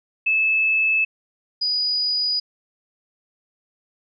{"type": "tone pair in turn", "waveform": "sine", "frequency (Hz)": [2610, 4927], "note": ["E7", "D#8"], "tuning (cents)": [-18, -18], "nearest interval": "major seventh", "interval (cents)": 1100, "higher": "second", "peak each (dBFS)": [-16, -19], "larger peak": "first", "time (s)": [[0.26, 1.05], [1.61, 2.4]], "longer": "neither", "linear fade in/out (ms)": 10, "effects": []}